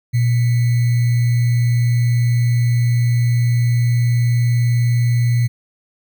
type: tone with sample-and-hold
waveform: sine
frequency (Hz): 119.8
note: A#2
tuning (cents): +48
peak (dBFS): -12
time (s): 0.13-5.48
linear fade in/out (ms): 20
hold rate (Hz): 2100
effects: none